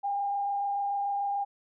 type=tone with frequency modulation; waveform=sine; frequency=804 Hz; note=G5; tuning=44 cents sharp; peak=-27 dBFS; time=0.03-1.45 s; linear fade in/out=20 ms; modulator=26.9 Hz; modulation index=0.4; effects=none